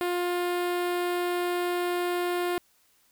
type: tone with notch filter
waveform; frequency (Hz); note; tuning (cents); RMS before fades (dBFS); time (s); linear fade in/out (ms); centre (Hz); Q
sawtooth; 353.5; F4; +21; -28; 0.01-2.58; 0; 6100; 1.1
effects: white hiss -65 dBFS RMS until 3.11 s